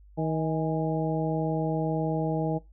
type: harmonic tone with a mistuned harmonic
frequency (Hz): 158.5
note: D#3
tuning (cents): +32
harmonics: 1 / 2 / 3 / 4 / 5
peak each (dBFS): -28 / -31 / -33 / -34 / -35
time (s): 0.17-2.59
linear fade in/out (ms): 20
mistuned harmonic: 5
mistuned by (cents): +59
effects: noise-tail reverb RT60 0.2 s tail -19 dB re dry + added 50 Hz sine -50 dBFS peak until 2.72 s